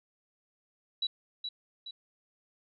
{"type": "tone with echo", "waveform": "sine", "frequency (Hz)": 3921, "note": "B7", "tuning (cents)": -13, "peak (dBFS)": -28, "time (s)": [1.02, 1.07], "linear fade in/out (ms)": 5, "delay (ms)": 420, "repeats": 2, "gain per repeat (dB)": -6, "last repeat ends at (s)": 1.91, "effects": []}